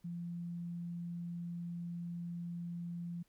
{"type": "tone", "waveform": "sine", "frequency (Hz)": 172.1, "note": "F3", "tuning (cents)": -25, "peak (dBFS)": -39, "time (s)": [0.04, 3.23], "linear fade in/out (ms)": 10, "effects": ["pink hiss -75 dBFS RMS until 3.28 s"]}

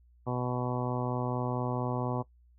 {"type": "harmonic tone", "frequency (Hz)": 124.3, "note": "B2", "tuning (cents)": 12, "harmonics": [1, 2, 3, 4, 5, 6, 7, 8, 9], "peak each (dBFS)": [-33, -36, -38, -39, -40, -41, -41, -42, -43], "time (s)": [0.26, 2.23], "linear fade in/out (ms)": 20, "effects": ["noise-tail reverb RT60 0.1 s tail -18 dB re dry", "added 60 Hz sine -58 dBFS peak until 2.58 s"]}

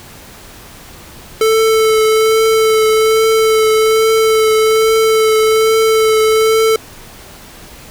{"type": "tone with vibrato", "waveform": "square", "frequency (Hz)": 440, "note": "A4", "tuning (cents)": 0, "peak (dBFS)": -9, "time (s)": [1.41, 6.76], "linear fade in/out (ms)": 2, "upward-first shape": "triangle", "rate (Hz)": 1.2, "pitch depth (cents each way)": 17, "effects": ["pink hiss -36 dBFS RMS until 7.9 s"]}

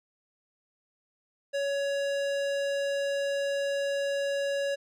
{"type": "tone with hard clipping", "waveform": "sine", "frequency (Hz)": 560, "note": "C#5", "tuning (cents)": 18, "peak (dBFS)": -29, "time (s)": [1.53, 4.76], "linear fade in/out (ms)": 20, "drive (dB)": 18, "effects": []}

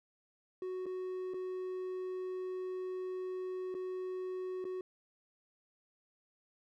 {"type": "tone with dropouts", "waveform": "triangle", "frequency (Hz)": 370, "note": "F#4", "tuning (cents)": 0, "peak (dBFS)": -35, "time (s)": [0.62, 4.81], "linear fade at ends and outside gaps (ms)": 2, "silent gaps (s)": [[0.858, 0.864], [1.337, 1.342], [3.743, 3.749], [4.643, 4.651]], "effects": []}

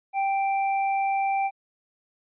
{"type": "tone with tanh clipping", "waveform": "triangle", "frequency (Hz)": 784, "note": "G5", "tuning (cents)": 0, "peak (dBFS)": -24, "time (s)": [0.13, 1.51], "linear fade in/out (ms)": 50, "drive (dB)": 17, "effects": ["resampled to 8000 Hz"]}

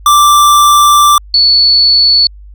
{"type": "tone pair in turn", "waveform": ["square", "sine"], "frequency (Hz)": [1174.7, 4435], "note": ["D6", "C#8"], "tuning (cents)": [0, 0], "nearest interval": "octave + major seventh", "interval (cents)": 2300, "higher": "second", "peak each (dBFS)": -4, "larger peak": "neither", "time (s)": [[0.06, 1.18], [1.34, 2.27]], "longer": "first", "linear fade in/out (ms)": 2, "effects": ["added 50 Hz sine -30 dBFS peak until 2.54 s"]}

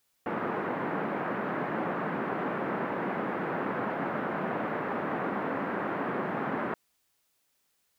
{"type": "band-pass noise", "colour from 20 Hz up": "pink", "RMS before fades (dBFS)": -32, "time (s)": [0.26, 6.74], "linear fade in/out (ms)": 2, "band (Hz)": [180, 1700], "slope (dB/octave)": 24, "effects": ["white hiss -74 dBFS RMS until 7.98 s"]}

